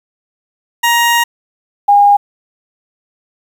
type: tone pair in turn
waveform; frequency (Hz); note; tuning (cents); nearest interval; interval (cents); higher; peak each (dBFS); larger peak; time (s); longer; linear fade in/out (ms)
20% pulse / sine; 942 / 813.2; A#5 / G#5; +18 / -37; minor third; 255; first; -4; neither; 0.83-1.24 / 1.88-2.17; first; 10
effects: 7-bit